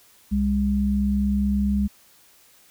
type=tone pair together; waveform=sine; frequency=67.62 / 203 Hz; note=C#2 / G#3; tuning=-42 / -39 cents; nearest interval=octave + perfect fifth; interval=1903 cents; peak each=-24 / -20 dBFS; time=0.31-1.88 s; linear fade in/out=20 ms; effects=white hiss -55 dBFS RMS until 2.7 s